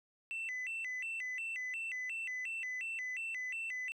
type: tone with vibrato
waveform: sine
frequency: 2320 Hz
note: D7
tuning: 22 cents flat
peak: -35 dBFS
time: 0.31-3.92 s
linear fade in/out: 0 ms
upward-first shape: square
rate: 2.8 Hz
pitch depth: 250 cents each way
effects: tanh soft clip ceiling -36 dBFS + 12-bit